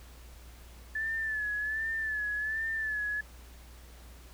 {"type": "tone with vibrato", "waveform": "sine", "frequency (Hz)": 1739, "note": "A6", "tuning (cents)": -21, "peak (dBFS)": -30, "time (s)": [0.95, 3.21], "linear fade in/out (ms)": 5, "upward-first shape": "sine", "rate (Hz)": 1.3, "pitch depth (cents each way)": 58, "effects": ["added 60 Hz sine -49 dBFS peak until 4.33 s", "pink hiss -56 dBFS RMS until 4.33 s"]}